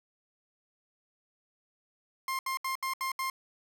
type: tone bursts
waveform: 30% pulse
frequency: 1058 Hz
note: C6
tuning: 19 cents sharp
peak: -28 dBFS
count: 6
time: 2.28-3.3 s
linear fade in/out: 2 ms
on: 110 ms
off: 72 ms
effects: none